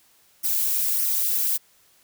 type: noise with flanger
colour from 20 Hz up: violet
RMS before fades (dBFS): -23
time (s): 0.43-1.58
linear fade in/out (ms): 20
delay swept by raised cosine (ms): 0.25 to 2.95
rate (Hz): 1.7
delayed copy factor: -0.55
effects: white hiss -59 dBFS RMS until 2.03 s